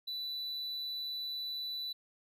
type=tone; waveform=triangle; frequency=3974 Hz; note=B7; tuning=10 cents sharp; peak=-35 dBFS; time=0.07-1.93 s; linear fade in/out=10 ms; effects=none